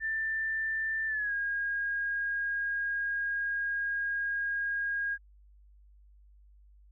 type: tone with pitch glide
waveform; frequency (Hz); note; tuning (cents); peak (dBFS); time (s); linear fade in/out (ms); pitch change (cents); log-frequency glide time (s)
sine; 1778 to 1630.4; A6 to G#6; +18 to -32; -29; 0-5.18; 50; -150; 1.07-1.33
effects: added 50 Hz sine -55 dBFS peak until 6.91 s